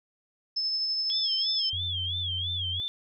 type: tone with tremolo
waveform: sine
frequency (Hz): 5240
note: E8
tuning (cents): -11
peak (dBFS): -25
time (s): 0.56-1.7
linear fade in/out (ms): 10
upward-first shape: sine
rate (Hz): 12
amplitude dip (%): 25
type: tone with vibrato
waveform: sine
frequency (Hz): 3322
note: G#7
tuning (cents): 0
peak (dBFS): -29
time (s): 1.1-2.88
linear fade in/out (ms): 0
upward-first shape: sine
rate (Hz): 3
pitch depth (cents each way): 120
type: tone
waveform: sine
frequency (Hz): 89.5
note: F2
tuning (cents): +43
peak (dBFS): -34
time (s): 1.73-2.8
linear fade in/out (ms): 0
effects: none